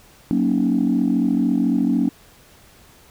sine chord, D# minor seventh, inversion first, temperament equal, 185 / 233.1 / 277.2 / 311.1 Hz, F#3 / A#3 / C#4 / D#4, 0 / 0 / 0 / 0 cents, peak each -22 / -19 / -19 / -25 dBFS, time 0.31-2.09 s, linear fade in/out 0 ms, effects tanh soft clip ceiling -9 dBFS + pink hiss -50 dBFS RMS until 3.1 s

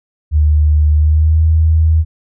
sine tone with pitch glide, 75.6 to 79.82 Hz, D#2 to D#2, -49 to +45 cents, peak -7 dBFS, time 0.31-2.05 s, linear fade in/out 50 ms, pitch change +94 cents, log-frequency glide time 0.95-1.43 s, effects none

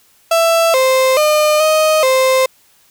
35% pulse tone with pitch steps, 664 / 522 / 607 / 624 / 522 Hz, E5 / C5 / D#5 / D#5 / C5, +12 / -4 / -43 / +5 / -4 cents, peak -8 dBFS, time 0.31-2.46 s, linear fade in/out 5 ms, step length 430 ms, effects white hiss -52 dBFS RMS until 2.9 s

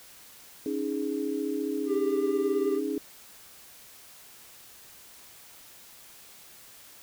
sine chord, C# suspended second, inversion none, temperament just, 277.2 / 311.8 / 415.8 Hz, C#4 / D#4 / G#4, 0 / +4 / +2 cents, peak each -32 dBFS, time 0.66-2.98 s, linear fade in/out 2 ms
triangle tone with vibrato, 397.3 Hz, G4, 23 cents sharp, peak -24 dBFS, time 1.86-2.81 s, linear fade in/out 50 ms, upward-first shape sine, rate 8.9 Hz, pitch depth 16 cents each way
effects white hiss -51 dBFS RMS until 7.02 s

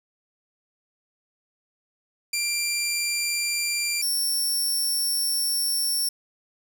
15% pulse tone pair in turn, 2373 / 5449 Hz, D7 / F8, +17 / -44 cents, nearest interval octave + major second, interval 1439 cents, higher second, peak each -17 dBFS, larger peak neither, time 2.33-4.02 / 4.02-6.09 s, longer second, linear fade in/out 5 ms, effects 8-bit

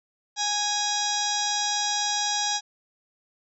harmonic tone with a mistuned harmonic, 827 Hz, G#5, 8 cents flat, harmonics 1 / 2 / 3 / 4 / 5 / 6 / 7 / 8 / 9, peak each -29 / -35 / -40 / -34 / -31 / -32 / -30 / -35 / -38 dBFS, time 0.36-2.61 s, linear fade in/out 50 ms, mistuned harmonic 5, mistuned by -110 cents, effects none

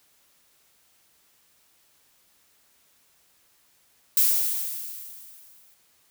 violet noise with exponential decay, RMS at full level -18 dBFS, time 4.17-5.74 s, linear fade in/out 2 ms, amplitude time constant 340 ms, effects white hiss -63 dBFS RMS until 6.1 s

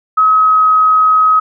sine tone with pitch glide, 1277 to 1268.9 Hz, D#6 to D#6, +45 to +34 cents, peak -6 dBFS, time 0.17-1.4 s, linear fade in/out 10 ms, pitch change -11 cents, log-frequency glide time 0.31-0.68 s, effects none

